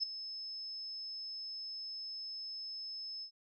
sine tone with ADSR envelope, 5220 Hz, E8, 18 cents flat, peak -28 dBFS, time 0-3.31 s, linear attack 33 ms, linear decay 4 ms, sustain -13 dB, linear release 85 ms, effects none

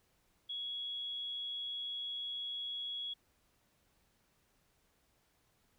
sine tone, 3342 Hz, G#7, 10 cents sharp, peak -38 dBFS, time 0.49-3.14 s, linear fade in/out 10 ms, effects pink hiss -74 dBFS RMS until 5.78 s

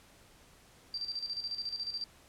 sine tone with tremolo, 4697 Hz, D8, 1 cent flat, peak -33 dBFS, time 0.94-2.04 s, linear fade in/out 2 ms, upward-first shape square, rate 14 Hz, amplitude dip 65%, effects pink hiss -60 dBFS RMS until 2.28 s + low-pass 12000 Hz 12 dB/octave

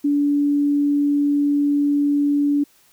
sine tone, 288.1 Hz, D4, 33 cents flat, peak -15 dBFS, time 0.04-2.64 s, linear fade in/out 10 ms, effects white hiss -56 dBFS RMS until 2.92 s

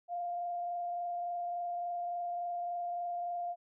sine tone with frequency modulation, 700 Hz, F5, 4 cents sharp, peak -34 dBFS, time 0.08-3.56 s, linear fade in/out 50 ms, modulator 23.5 Hz, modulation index 0.35, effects none

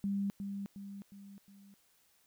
sine tone with echo, 199 Hz, G3, 26 cents sharp, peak -31 dBFS, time 0.04-0.3 s, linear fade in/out 0 ms, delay 360 ms, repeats 4, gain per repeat -6 dB, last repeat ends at 1.74 s, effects white hiss -70 dBFS RMS until 2.26 s

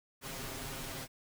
pink noise with comb filter, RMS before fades -42 dBFS, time 0.21-1.08 s, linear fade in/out 50 ms, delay 7.5 ms, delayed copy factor +1, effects none

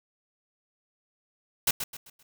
white noise with echo, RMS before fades -23 dBFS, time 1.67-1.71 s, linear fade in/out 5 ms, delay 130 ms, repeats 4, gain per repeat -9 dB, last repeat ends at 2.23 s, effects none

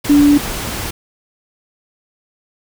sine tone in noise, 289.7 Hz, D4, 24 cents flat, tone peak -6 dBFS, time 0.09-0.38 s, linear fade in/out 10 ms, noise pink, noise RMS -23 dBFS, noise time 0.04-0.91 s, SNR +14 dB, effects none

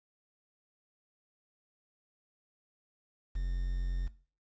triangle tone with quantisation, 44.46 Hz, F1, 32 cents sharp, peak -28 dBFS, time 3.35-4.08 s, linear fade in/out 10 ms, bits 9, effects noise-tail reverb RT60 0.4 s tail -17 dB re dry + resampled to 16000 Hz

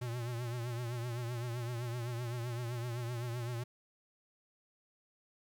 square tone with vibrato, 120 Hz, B2, 49 cents flat, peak -37 dBFS, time 0.01-3.64 s, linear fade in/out 10 ms, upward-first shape triangle, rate 7.8 Hz, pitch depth 86 cents each way, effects 12-bit

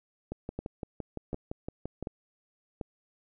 two click trains, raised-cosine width 2 ms, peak -22 / -21 dBFS, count 11 / 4, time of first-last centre 0.32-2.026 / 0.59-2.812 s, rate 5.86 / 1.35 Hz, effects none

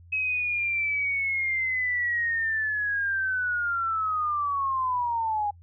sine linear sweep, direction down, 2560 to 813 Hz, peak -24 dBFS, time 0.12-5.51 s, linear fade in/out 10 ms, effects noise-tail reverb RT60 0.1 s tail -26 dB re dry + added 86 Hz sine -48 dBFS peak until 5.62 s

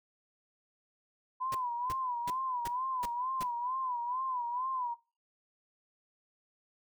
sine tone with vibrato, 1000 Hz, B5, 21 cents sharp, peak -32 dBFS, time 1.4-4.95 s, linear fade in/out 20 ms, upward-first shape sine, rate 2.2 Hz, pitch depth 99 cents each way
pink noise bursts, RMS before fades -41 dBFS, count 6, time 1.52-3.432 s, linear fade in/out 2 ms, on 27 ms, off 350 ms
effects noise-tail reverb RT60 0.3 s tail -19 dB re dry

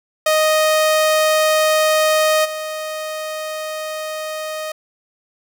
sawtooth tone with level steps, 622.3 Hz, D#5, in tune, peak -9 / -20 dBFS, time 0.26-4.72 s, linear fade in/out 5 ms, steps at 2.44 s, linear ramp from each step 20 ms, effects none

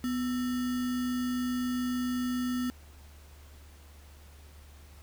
sine tone with sample-and-hold, 248.6 Hz, B3, 12 cents sharp, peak -28 dBFS, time 0.04-2.7 s, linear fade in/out 0 ms, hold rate 1575 Hz, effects added 73 Hz sine -50 dBFS peak until 5.02 s + pink hiss -58 dBFS RMS until 5.02 s

